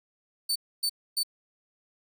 sawtooth tone bursts, 4530 Hz, C#8, 37 cents sharp, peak -22 dBFS, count 3, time 0.49-1.234 s, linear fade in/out 10 ms, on 68 ms, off 270 ms, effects 10-bit

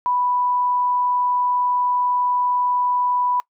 sine tone, 987.8 Hz, B5, in tune, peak -17 dBFS, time 0.06-3.4 s, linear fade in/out 0 ms, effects noise-tail reverb RT60 0.1 s tail -23 dB re dry

